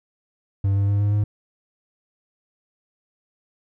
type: tone with pitch steps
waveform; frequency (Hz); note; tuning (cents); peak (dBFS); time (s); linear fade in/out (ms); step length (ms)
triangle; 98.4 / 99.77 / 101.17 / 102.58 / 104.01; G2 / G2 / G#2 / G#2 / G#2; +7 / +31 / -45 / -21 / +3; -15; 0.64-1.24; 5; 120
effects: none